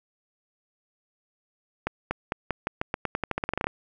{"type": "accelerating click train", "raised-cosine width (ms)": 0.5, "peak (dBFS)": -11, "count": 19, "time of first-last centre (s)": [1.87, 3.67], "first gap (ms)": 240, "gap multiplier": 0.88, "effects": []}